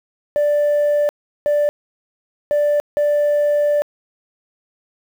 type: tone bursts at uneven times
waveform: sine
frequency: 587.3 Hz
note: D5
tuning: in tune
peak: -11 dBFS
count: 4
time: 0.36-1.09 / 1.46-1.69 / 2.51-2.8 / 2.97-3.82 s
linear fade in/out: 0 ms
effects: tanh soft clip ceiling -12 dBFS + 7-bit